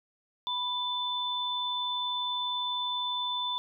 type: tone pair together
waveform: sine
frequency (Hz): 987.8 / 3520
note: B5 / A7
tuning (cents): 0 / 0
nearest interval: octave + minor seventh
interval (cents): 2200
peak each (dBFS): -33 / -31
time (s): 0.47-3.58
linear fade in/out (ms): 0
effects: none